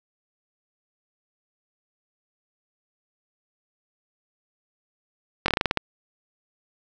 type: slowing click train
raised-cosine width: 0.3 ms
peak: -4 dBFS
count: 9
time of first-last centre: 5.46-5.773 s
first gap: 22 ms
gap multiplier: 1.16
effects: none